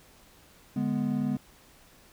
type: chord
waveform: triangle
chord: G# diminished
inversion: second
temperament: equal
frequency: 146.83 / 207.7 / 246.9 Hz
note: D3 / G#3 / B3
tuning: 0 / 0 / 0 cents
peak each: -31 / -28 / -27 dBFS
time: 0.76-1.37 s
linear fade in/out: 5 ms
effects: pink hiss -57 dBFS RMS until 2.12 s